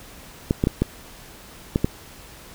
clicks, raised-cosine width 3 ms, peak -5 dBFS, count 6, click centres 0.509 / 0.639 / 0.671 / 0.82 / 1.759 / 1.845 s, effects pink hiss -44 dBFS RMS until 2.54 s

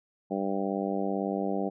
harmonic tone, 98 Hz, G2, in tune, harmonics 2 / 3 / 4 / 5 / 6 / 7 / 8, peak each -32 / -34 / -35 / -36 / -37 / -37 / -38 dBFS, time 0.3-1.7 s, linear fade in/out 20 ms, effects none

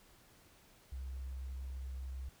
sine tone, 65.41 Hz, C2, in tune, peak -39 dBFS, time 0.92-2.29 s, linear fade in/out 5 ms, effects tanh soft clip ceiling -36 dBFS + pink hiss -64 dBFS RMS until 2.4 s

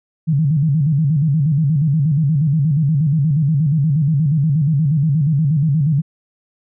sine tone with vibrato, 149.1 Hz, D3, 27 cents sharp, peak -12 dBFS, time 0.27-6.02 s, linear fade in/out 20 ms, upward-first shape square, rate 8.4 Hz, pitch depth 130 cents each way, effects none

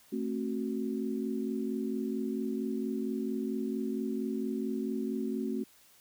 sine chord, F# diminished, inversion first, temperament just, 222 / 266.4 / 370 Hz, A3 / C4 / F#4, +16 / +31 / 0 cents, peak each -34 / -35 / -37 dBFS, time 0.12-5.64 s, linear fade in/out 10 ms, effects white hiss -61 dBFS RMS until 6 s

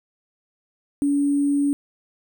sine tone with sample-and-hold, 284.6 Hz, C#4, 46 cents sharp, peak -17 dBFS, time 1.02-1.73 s, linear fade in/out 0 ms, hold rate 8820 Hz, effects none

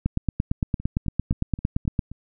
two click trains, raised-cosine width 5 ms, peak -23 / -9 dBFS, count 6 / 18, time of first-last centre 0.8-2.116 / 0.06-1.992 s, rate 3.8 / 8.8 Hz, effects none

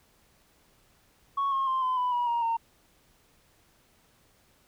sine tone with pitch steps, 1108.7 / 1079 / 1050.1 / 1022 / 994.6 / 968 / 942 / 916.8 Hz, C#6 / C#6 / C6 / C6 / B5 / B5 / A#5 / A#5, 0 / -47 / +6 / -41 / +12 / -35 / +18 / -29 cents, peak -23 dBFS, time 1.37-2.57 s, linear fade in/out 10 ms, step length 150 ms, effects tanh soft clip ceiling -22 dBFS + pink hiss -64 dBFS RMS until 4.67 s

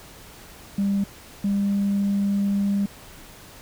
sine tone pair in turn, 198.9 / 200.1 Hz, G3 / G3, +25 / +36 cents, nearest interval unison, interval 11 cents, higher second, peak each -18 dBFS, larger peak neither, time 0.78-1.04 / 1.44-2.86 s, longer second, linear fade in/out 5 ms, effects tanh soft clip ceiling -16 dBFS + pink hiss -45 dBFS RMS until 3.61 s

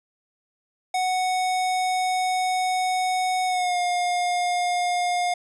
square tone with pitch glide, 740 to 711.9 Hz, F#5 to F5, 0 to +33 cents, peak -22 dBFS, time 0.94-5.34 s, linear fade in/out 5 ms, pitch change -67 cents, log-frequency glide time 3.46-3.78 s, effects resampled to 24000 Hz

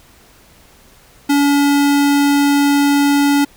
square tone, 284.8 Hz, C#4, 47 cents sharp, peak -11 dBFS, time 1.29-3.45 s, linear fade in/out 10 ms, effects pink hiss -47 dBFS RMS until 3.56 s

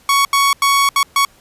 sawtooth tone bursts at uneven times, 1115 Hz, C#6, 10 cents sharp, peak -7 dBFS, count 5, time 0.09-0.25 / 0.33-0.53 / 0.62-0.89 / 0.96-1.03 / 1.16-1.25 s, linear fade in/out 2 ms, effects pink hiss -50 dBFS RMS until 1.4 s + resampled to 32000 Hz

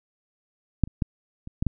clicks, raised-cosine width 5 ms, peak -6 / -28 / -10 / -25 / -12 / -11 dBFS, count 6, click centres 0.837 / 0.875 / 1.022 / 1.474 / 1.625 / 1.667 s, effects none

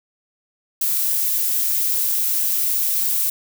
violet noise, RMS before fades -20 dBFS, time 0.81-3.3 s, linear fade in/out 5 ms, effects none

